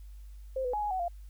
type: tone with pitch steps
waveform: sine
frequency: 525 / 497.6 / 839 / 833 / 749 / 694 Hz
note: C5 / B4 / G#5 / G#5 / F#5 / F5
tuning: +6 / +13 / +17 / +5 / +21 / -11 cents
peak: -29 dBFS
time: 0.56-1.082 s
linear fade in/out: 5 ms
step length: 87 ms
effects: added 50 Hz sine -44 dBFS peak until 1.29 s + white hiss -68 dBFS RMS until 1.29 s